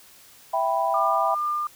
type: chord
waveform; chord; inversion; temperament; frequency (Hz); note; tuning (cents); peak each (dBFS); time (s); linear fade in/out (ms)
sine; E minor; none; equal; 659.3 / 784 / 987.8; E5 / G5 / B5; 0 / 0 / 0; -25; 0.53-1.35; 10
type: tone with tremolo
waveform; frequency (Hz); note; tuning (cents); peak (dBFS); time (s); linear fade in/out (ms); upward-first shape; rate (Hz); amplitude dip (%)
sine; 1201; D6; +38; -22; 0.94-1.67; 2; triangle; 2.3; 30
effects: white hiss -51 dBFS RMS until 1.75 s